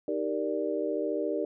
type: chord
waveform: sine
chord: Eb major seventh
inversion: none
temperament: equal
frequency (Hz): 311.1 / 392 / 466.2 / 587.3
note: Eb4 / G4 / Bb4 / D5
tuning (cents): 0 / 0 / 0 / 0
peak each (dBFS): -33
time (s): 0.08-1.45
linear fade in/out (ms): 2
effects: none